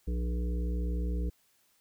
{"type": "harmonic tone with a mistuned harmonic", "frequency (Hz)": 60, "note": "B1", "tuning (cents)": -49, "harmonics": [1, 3, 5, 7, 8], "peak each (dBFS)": [-29, -39, -43, -46, -47], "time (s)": [0.07, 1.3], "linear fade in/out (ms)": 10, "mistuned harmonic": 5, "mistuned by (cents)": 17, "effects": ["white hiss -69 dBFS RMS until 1.8 s"]}